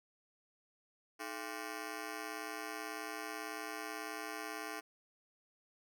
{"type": "ring-modulated tone", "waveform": "10% pulse", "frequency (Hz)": 370, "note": "F#4", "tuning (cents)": 0, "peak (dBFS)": -30, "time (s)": [1.19, 4.81], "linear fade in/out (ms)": 20, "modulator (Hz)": 59.1, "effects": []}